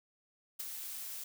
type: noise with ADSR envelope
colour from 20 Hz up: blue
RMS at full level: -38 dBFS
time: 0.59-1.24 s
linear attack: 11 ms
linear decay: 19 ms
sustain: -5 dB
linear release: 6 ms
effects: none